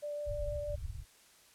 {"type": "tone with vibrato", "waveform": "sine", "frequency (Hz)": 587.3, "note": "D5", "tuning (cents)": 0, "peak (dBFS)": -36, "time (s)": [0.02, 0.76], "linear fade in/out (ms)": 20, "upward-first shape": "triangle", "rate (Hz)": 6.4, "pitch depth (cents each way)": 10}
{"type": "low-pass noise", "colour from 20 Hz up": "pink", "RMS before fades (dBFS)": -40, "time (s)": [0.25, 1.05], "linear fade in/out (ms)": 50, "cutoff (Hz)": 120, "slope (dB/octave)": 48}
{"effects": ["white hiss -62 dBFS RMS until 1.54 s", "low-pass 11000 Hz 12 dB/octave"]}